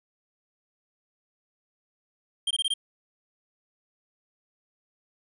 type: tone bursts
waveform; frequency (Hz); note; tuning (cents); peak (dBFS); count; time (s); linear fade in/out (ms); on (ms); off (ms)
square; 3181; G7; +25; -24; 5; 2.47-2.739; 5; 37; 21
effects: resampled to 24000 Hz